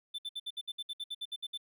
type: tone bursts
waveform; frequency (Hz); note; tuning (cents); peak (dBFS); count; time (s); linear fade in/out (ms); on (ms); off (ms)
triangle; 3533; A7; +6; -34; 14; 0.14-1.576; 10; 45; 62
effects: none